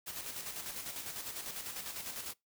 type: noise with tremolo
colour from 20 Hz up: white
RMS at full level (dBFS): -41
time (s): 0.06-2.34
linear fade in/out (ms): 20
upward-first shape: square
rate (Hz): 10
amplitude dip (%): 45
effects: noise-tail reverb RT60 0.2 s tail -25 dB re dry